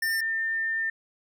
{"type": "tone pair in turn", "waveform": ["square", "sine"], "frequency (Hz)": [1802, 1802], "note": ["A6", "A6"], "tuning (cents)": [41, 41], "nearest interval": "unison", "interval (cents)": 0, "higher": "neither", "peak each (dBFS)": -25, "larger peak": "neither", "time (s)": [[0.02, 0.21], [0.21, 0.9]], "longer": "second", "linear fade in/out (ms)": 5, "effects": []}